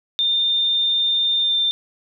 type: tone with pitch glide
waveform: sine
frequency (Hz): 3612 to 3585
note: A7 to A7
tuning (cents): +45 to +32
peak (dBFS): -16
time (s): 0.19-1.71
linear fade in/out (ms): 0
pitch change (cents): -13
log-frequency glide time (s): 1.41-1.54
effects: none